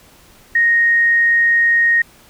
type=tone; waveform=sine; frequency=1864.7 Hz; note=A#6; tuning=in tune; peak=-10 dBFS; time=0.55-2.02 s; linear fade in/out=5 ms; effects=pink hiss -47 dBFS RMS until 2.29 s